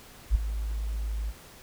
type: tone with ADSR envelope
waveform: sine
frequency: 53.5 Hz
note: A1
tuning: 48 cents flat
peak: -15 dBFS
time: 0.3-1.33 s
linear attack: 51 ms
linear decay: 11 ms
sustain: -13 dB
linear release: 41 ms
effects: pink hiss -50 dBFS RMS until 1.62 s